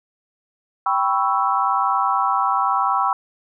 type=chord; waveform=sine; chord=C# half-diminished seventh; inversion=second; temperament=equal; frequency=784 / 987.8 / 1108.7 / 1318.5 Hz; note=G5 / B5 / C#6 / E6; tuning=0 / 0 / 0 / 0 cents; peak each=-22 dBFS; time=0.86-3.13 s; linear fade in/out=2 ms; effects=none

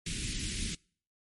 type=band-stop noise; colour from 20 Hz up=pink; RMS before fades=-35 dBFS; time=0.06-0.75 s; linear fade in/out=5 ms; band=290 to 2200 Hz; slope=24 dB/octave; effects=noise-tail reverb RT60 0.5 s tail -26 dB re dry + MP3 48 kbps

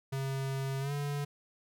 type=tone with pitch glide; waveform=square; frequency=135.1 to 143.96 Hz; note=C#3 to D3; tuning=-44 to -34 cents; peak=-33 dBFS; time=0.12-1.25 s; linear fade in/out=10 ms; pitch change=+110 cents; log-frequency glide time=0.8-0.92 s; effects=none

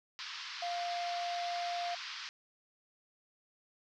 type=band-pass noise; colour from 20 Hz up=white; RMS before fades=-44 dBFS; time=0.19-2.29 s; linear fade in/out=0 ms; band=1000 to 5300 Hz; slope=48 dB/octave
type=tone; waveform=triangle; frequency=698.5 Hz; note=F5; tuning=in tune; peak=-33 dBFS; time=0.62-1.95 s; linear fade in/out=5 ms
effects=none

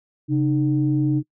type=tone pair together; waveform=sine; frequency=135.8 / 304.9 Hz; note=C#3 / D#4; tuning=-35 / -35 cents; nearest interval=octave + major second; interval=1400 cents; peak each=-19 dBFS; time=0.28-1.23 s; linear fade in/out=50 ms; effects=noise-tail reverb RT60 0.1 s tail -24 dB re dry + tanh soft clip ceiling -9 dBFS

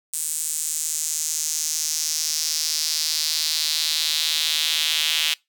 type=tone with high-pass filter sweep; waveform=square; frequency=77.78 Hz; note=D#2; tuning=in tune; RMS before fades=-24 dBFS; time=0.13-5.34 s; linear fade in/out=5 ms; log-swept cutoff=8400 to 3100 Hz; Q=2.9; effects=noise-tail reverb RT60 0.2 s tail -23 dB re dry

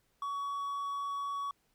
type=tone; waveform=triangle; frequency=1126 Hz; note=C#6; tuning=27 cents sharp; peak=-32 dBFS; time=0.22-1.51 s; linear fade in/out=2 ms; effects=pink hiss -74 dBFS RMS until 1.74 s

